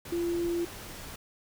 sine tone in noise, 343.1 Hz, F4, 31 cents flat, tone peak -27 dBFS, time 0.12-0.65 s, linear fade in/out 5 ms, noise pink, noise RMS -43 dBFS, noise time 0.05-1.16 s, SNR +13 dB, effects none

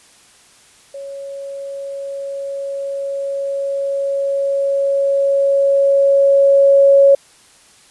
sine tone with level ramp, 554.4 Hz, C#5, in tune, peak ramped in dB -27 to -5 dBFS, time 0.94-7.15 s, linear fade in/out 5 ms, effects white hiss -48 dBFS RMS until 7.9 s + resampled to 24000 Hz

